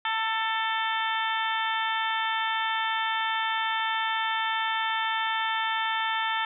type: harmonic tone with a mistuned harmonic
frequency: 443.2 Hz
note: A4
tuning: 13 cents sharp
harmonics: 2 / 3 / 4 / 5 / 6 / 7 / 8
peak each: -29 / -32 / -31 / -36 / -39 / -36 / -36 dBFS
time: 0.05-6.45 s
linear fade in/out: 2 ms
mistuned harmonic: 2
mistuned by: +16 cents
effects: none